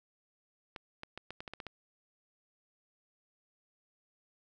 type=clicks; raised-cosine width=0.3 ms; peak=-26 dBFS; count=9; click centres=0.762 / 1.034 / 1.176 / 1.306 / 1.405 / 1.478 / 1.536 / 1.602 / 1.667 s; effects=none